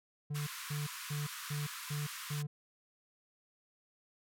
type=tone bursts; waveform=triangle; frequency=147.2 Hz; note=D3; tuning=4 cents sharp; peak=-33 dBFS; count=6; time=0.3-2.47 s; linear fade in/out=10 ms; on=170 ms; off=230 ms
type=band-pass noise; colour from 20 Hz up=pink; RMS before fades=-45 dBFS; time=0.34-2.43 s; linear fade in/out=20 ms; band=990 to 16000 Hz; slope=96 dB/octave
effects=none